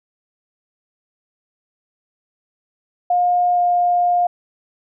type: tone with pitch glide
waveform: sine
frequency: 712 to 707.5 Hz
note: F5 to F5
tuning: +33 to +22 cents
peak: -13 dBFS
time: 3.1-4.27 s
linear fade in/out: 5 ms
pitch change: -11 cents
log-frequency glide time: 3.54-3.59 s
effects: none